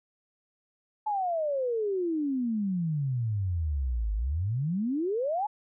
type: exponential two-way sweep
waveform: sine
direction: down then up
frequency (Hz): 870 to 50.1 to 870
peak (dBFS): -26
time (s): 1.06-5.47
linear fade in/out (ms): 10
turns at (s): 4.14
effects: none